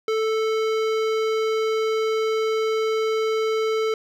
sine tone with hard clipping, 440 Hz, A4, in tune, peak -22 dBFS, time 0.08-3.94 s, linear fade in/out 2 ms, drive 17 dB, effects none

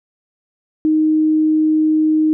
sine tone, 311.1 Hz, D#4, in tune, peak -11 dBFS, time 0.85-2.33 s, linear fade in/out 0 ms, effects none

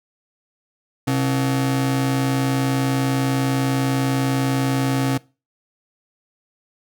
40% pulse ring-modulated tone, 200 Hz, G3, 35 cents sharp, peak -14 dBFS, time 1.07-5.18 s, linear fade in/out 10 ms, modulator 70 Hz, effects noise-tail reverb RT60 0.3 s tail -22 dB re dry

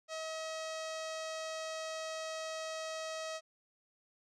sawtooth tone with low-pass filter, 638 Hz, D#5, 43 cents sharp, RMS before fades -41 dBFS, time 0.08-3.41 s, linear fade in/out 50 ms, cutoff 6200 Hz, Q 1.9, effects none

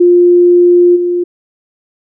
sine tone with level steps, 352.2 Hz, F4, 15 cents sharp, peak -3 / -10 dBFS, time 0-1.24 s, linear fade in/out 10 ms, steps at 0.95 s, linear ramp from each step 20 ms, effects none

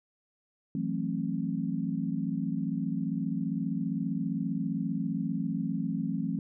sine chord, F# half-diminished seventh, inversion third, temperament equal with one note detuned, 164.81 / 185 / 220 / 267.3 Hz, E3 / F#3 / A3 / C4, 0 / 0 / 0 / +37 cents, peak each -34 dBFS, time 0.75-6.39 s, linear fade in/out 2 ms, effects none

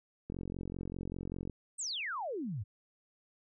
click train, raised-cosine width 3 ms, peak -27 dBFS, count 55, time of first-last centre 0.3-1.497 s, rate 45.1 Hz
sine exponential sweep, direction down, 8680 to 89.5 Hz, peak -35 dBFS, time 1.78-2.64 s, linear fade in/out 20 ms
effects none

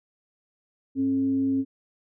sine tone with frequency modulation, 269.5 Hz, C#4, 49 cents flat, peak -21 dBFS, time 0.95-1.65 s, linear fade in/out 50 ms, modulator 166 Hz, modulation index 0.23, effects none

